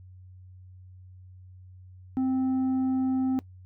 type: tone with tanh clipping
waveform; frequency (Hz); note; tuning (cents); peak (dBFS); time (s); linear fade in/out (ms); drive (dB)
sine; 260.8; C4; -5; -24; 2.17-3.39; 0; 5
effects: noise-tail reverb RT60 0.1 s tail -19 dB re dry + added 92 Hz sine -46 dBFS peak until 3.65 s